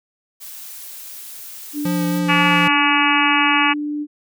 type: noise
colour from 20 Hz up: blue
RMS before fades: -35 dBFS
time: 0.4-2.2 s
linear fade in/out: 20 ms
type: tone with pitch glide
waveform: sine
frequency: 293.7 to 296.1 Hz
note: D4 to D4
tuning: 0 to +14 cents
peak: -21 dBFS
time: 1.73-4.07 s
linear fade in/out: 50 ms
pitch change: +14 cents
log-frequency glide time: 2.88-3.93 s
type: tone with vibrato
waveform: square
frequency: 174.61 Hz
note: F3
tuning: in tune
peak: -20 dBFS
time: 1.85-2.68 s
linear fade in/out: 5 ms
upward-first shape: sine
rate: 3.7 Hz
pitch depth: 16 cents each way
type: harmonic tone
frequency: 287.1 Hz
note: D4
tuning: 39 cents flat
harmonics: 3 / 4 / 5 / 6 / 7 / 8 / 9 / 10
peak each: -21 / -20 / -25 / -23 / -25 / -21 / -21 / -23 dBFS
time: 2.28-3.74 s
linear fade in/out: 20 ms
effects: none